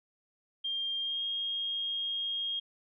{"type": "tone with pitch glide", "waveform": "sine", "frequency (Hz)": [3200, 3247], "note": ["G7", "G#7"], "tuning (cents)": [35, -40], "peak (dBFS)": -31, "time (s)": [0.64, 2.6], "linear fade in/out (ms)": 10, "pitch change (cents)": 25, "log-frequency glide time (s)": [0.99, 1.23], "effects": []}